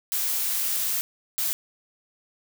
blue noise bursts at uneven times, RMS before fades -26 dBFS, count 2, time 0.12-1.01 / 1.38-1.53 s, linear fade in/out 0 ms, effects none

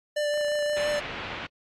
square tone with vibrato, 591 Hz, D5, 11 cents sharp, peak -25 dBFS, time 0.16-1 s, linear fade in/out 10 ms, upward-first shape triangle, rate 5.8 Hz, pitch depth 16 cents each way
click train, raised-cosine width 0.5 ms, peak -31 dBFS, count 23, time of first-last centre 0.34-1.126 s, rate 28 Hz
white low-pass noise, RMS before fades -36 dBFS, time 0.76-1.47 s, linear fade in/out 10 ms, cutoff 2900 Hz, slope 24 dB/octave
effects low-pass 8000 Hz 12 dB/octave + AAC 64 kbps

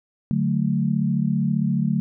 sine chord, D major, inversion none, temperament equal, 146.83 / 185 / 220 Hz, D3 / F#3 / A3, 0 / 0 / 0 cents, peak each -23 dBFS, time 0.31-2 s, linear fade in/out 0 ms, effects none

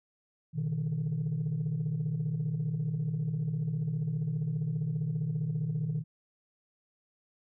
sine tone cluster, 121.9 / 142.2 / 157.1 Hz, B2 / C#3 / D#3, -22 / +45 / +17 cents, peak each -34 / -36 / -29 dBFS, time 0.53-6.04 s, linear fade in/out 50 ms, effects tanh soft clip ceiling -25 dBFS

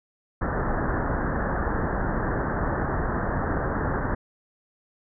pink low-pass noise, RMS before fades -26 dBFS, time 0.41-4.15 s, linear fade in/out 10 ms, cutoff 1800 Hz, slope 96 dB/octave, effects none

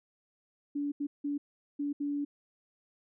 sine tone bursts at uneven times, 287.8 Hz, D4, 35 cents flat, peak -30 dBFS, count 5, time 0.75-0.92 / 1-1.07 / 1.24-1.38 / 1.79-1.93 / 2-2.25 s, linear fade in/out 10 ms, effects none

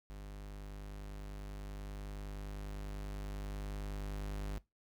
45% pulse tone with level ramp, 50.3 Hz, G1, 45 cents sharp, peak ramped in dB -45 to -37 dBFS, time 0.1-4.58 s, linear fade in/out 0 ms, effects noise-tail reverb RT60 0.2 s tail -20 dB re dry

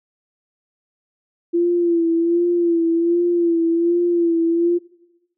sine tone with vibrato, 340 Hz, F4, 46 cents flat, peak -14 dBFS, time 1.53-4.79 s, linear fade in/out 20 ms, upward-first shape sine, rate 1.3 Hz, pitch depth 44 cents each way, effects noise-tail reverb RT60 0.9 s tail -19 dB re dry

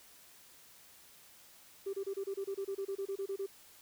sine tone bursts, 392 Hz, G4, in tune, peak -33 dBFS, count 16, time 1.86-3.464 s, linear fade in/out 10 ms, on 74 ms, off 28 ms, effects tanh soft clip ceiling -31 dBFS + white hiss -59 dBFS RMS until 3.81 s

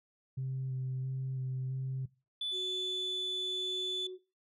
sine tone with vibrato, 130.81 Hz, C3, in tune, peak -32 dBFS, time 0.37-2.06 s, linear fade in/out 10 ms, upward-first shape square, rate 1.5 Hz, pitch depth 13 cents each way
sine tone, 3480 Hz, A7, 20 cents flat, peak -32 dBFS, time 2.41-4.07 s, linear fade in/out 5 ms
sine tone with tremolo, 370 Hz, F#4, in tune, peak -37 dBFS, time 2.51-4.19 s, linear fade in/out 50 ms, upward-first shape triangle, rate 0.98 Hz, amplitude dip 40%
effects noise-tail reverb RT60 0.3 s tail -20 dB re dry + tanh soft clip ceiling -30 dBFS

